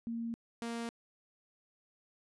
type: tone pair in turn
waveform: sine / sawtooth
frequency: 231.2 / 232.8 Hz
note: A#3 / A#3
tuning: -14 / -2 cents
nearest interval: unison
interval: 12 cents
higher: second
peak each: -35 / -33 dBFS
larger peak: second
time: 0.07-0.34 / 0.62-0.89 s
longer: neither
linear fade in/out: 0 ms
effects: resampled to 24000 Hz